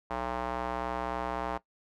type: tone with band-pass filter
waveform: square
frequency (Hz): 61.74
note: B1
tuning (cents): 0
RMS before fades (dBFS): -34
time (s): 0.1-1.58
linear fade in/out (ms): 10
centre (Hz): 890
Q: 1.7
effects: noise-tail reverb RT60 0.1 s tail -18 dB re dry